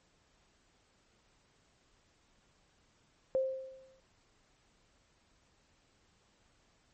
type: tone with exponential decay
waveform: sine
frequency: 527 Hz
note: C5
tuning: 12 cents sharp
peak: -25 dBFS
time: 3.35-4 s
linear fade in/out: 0 ms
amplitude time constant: 140 ms
effects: pink hiss -70 dBFS RMS until 6.93 s + MP3 32 kbps